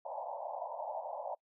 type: band-pass noise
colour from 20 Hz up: pink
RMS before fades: -41 dBFS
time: 0.05-1.35 s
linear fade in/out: 5 ms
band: 550 to 960 Hz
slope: 96 dB/octave
effects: noise-tail reverb RT60 0.1 s tail -24 dB re dry